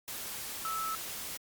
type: tone in noise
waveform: sine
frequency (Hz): 1308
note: E6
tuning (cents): -14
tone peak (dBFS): -33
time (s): 0.65-0.95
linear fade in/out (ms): 0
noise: white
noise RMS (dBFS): -40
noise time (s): 0.08-1.37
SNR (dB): +4
effects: Opus 48 kbps